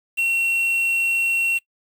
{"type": "tone with quantisation", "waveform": "triangle", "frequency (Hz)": 2727, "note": "F7", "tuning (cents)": -42, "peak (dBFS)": -16, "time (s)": [0.17, 1.59], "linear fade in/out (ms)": 20, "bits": 6, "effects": ["noise-tail reverb RT60 0.1 s tail -21 dB re dry"]}